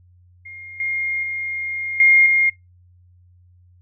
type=tone with level steps; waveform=sine; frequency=2129 Hz; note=C7; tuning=30 cents sharp; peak=-34 / -20 / -23 / -9 / -13 dBFS; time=0.45-2.5 s; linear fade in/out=10 ms; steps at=0.8 / 1.23 / 2 / 2.26 s; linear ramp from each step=2 ms; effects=noise-tail reverb RT60 0.2 s tail -24 dB re dry + added 89 Hz sine -49 dBFS peak until 3.81 s